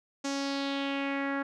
sawtooth tone with low-pass filter sweep, 277.2 Hz, C#4, in tune, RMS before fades -32 dBFS, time 0.24-1.43 s, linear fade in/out 10 ms, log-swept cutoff 6500 to 1600 Hz, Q 2.9, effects none

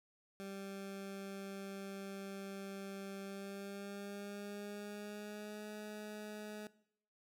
20% pulse tone with pitch glide, 196 to 211.3 Hz, G3 to G#3, 0 to +30 cents, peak -40 dBFS, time 0.4-6.67 s, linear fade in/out 0 ms, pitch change +130 cents, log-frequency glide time 3.23-5.68 s, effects noise-tail reverb RT60 0.7 s tail -19 dB re dry

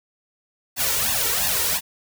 white noise with flanger, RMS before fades -22 dBFS, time 0.76-1.81 s, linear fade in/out 50 ms, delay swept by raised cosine 1.1 to 2.2 ms, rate 2.9 Hz, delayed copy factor +0.9, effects none

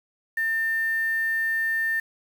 sine tone with quantisation, 1800 Hz, A6, 39 cents sharp, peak -22 dBFS, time 0.37-2 s, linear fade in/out 5 ms, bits 7, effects none

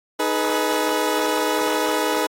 20% pulse chord, G# minor, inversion second, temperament equal with one note detuned, 311.1 / 422.6 / 493.9 Hz, D#4 / G#4 / B4, 0 / +30 / 0 cents, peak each -19 dBFS, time 0.19-2.27 s, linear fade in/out 10 ms, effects AAC 48 kbps

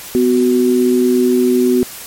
sine tone pair together, 250 / 370.8 Hz, B3 / F#4, +21 / +4 cents, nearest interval perfect fifth, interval 683 cents, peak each -12 dBFS, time 0.15-1.83 s, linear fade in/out 0 ms, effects white hiss -31 dBFS RMS until 2.06 s + MP3 64 kbps

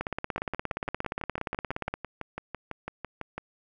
two click trains, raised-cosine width 0.5 ms, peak -15 / -19 dBFS, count 34 / 19, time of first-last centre 0.01-1.94 / 0.38-3.38 s, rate 17.1 / 6 Hz, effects none

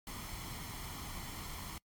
pink noise with comb filter, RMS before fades -44 dBFS, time 0.07-1.78 s, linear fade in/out 2 ms, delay 0.94 ms, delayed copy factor +0.55, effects noise-tail reverb RT60 0.1 s tail -25 dB re dry + MP3 96 kbps

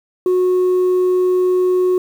sine tone, 365.7 Hz, F#4, 20 cents flat, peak -9 dBFS, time 0.26-1.98 s, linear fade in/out 2 ms, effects tanh soft clip ceiling -11 dBFS + 7-bit

